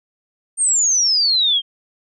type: exponential sweep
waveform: sine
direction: down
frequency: 8870 to 3156 Hz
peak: -13 dBFS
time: 0.57-1.62 s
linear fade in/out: 50 ms
effects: none